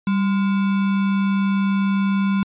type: tone with sample-and-hold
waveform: sine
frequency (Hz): 196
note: G3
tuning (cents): 0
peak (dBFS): -16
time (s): 0.07-2.43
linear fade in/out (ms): 2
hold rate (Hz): 1225
effects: resampled to 8000 Hz